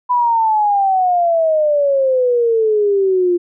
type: exponential sweep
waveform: sine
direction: down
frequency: 997 to 346.9 Hz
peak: -11 dBFS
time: 0.09-3.38 s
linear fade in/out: 20 ms
effects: none